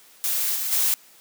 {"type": "noise with level steps", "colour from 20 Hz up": "blue", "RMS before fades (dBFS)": [-24, -27, -21], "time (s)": [0.24, 0.94], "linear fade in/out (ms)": 0, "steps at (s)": [0.54, 0.71], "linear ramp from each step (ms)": 20, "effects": ["white hiss -52 dBFS RMS until 1.2 s", "high-pass 200 Hz 12 dB/octave"]}